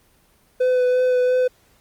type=tone with vibrato; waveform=triangle; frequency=503 Hz; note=B4; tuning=32 cents sharp; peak=-13 dBFS; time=0.6-1.48 s; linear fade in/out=10 ms; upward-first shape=sine; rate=2.9 Hz; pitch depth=15 cents each way; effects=pink hiss -58 dBFS RMS until 1.8 s + Opus 24 kbps